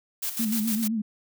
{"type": "noise with tremolo", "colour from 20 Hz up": "blue", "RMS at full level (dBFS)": -29, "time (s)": [0.22, 0.88], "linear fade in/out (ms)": 10, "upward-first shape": "square", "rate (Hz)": 6.6, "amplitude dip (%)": 60}
{"type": "tone with vibrato", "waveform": "sine", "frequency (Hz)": 220, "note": "A3", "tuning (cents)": 0, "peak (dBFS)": -24, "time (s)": [0.39, 1.02], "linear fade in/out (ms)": 10, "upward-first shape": "sine", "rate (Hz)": 7.8, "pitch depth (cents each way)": 82}
{"effects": []}